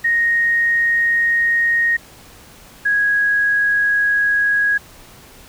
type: tone pair in turn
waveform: sine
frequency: 1864.7 / 1656.5 Hz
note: A#6 / G#6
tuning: 0 / -5 cents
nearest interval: major second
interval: 205 cents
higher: first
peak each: -13 dBFS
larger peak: neither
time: 0.04-1.97 / 2.85-4.78 s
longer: neither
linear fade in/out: 10 ms
effects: pink hiss -43 dBFS RMS until 5.48 s